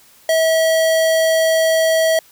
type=tone; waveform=square; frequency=646 Hz; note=E5; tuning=35 cents flat; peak=-13 dBFS; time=0.29-2.19 s; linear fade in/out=2 ms; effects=white hiss -49 dBFS RMS until 2.31 s